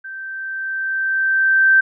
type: tone with level ramp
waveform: sine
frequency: 1559 Hz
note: G6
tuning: 10 cents flat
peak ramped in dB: -29 to -8 dBFS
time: 0.04-1.81 s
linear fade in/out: 10 ms
effects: none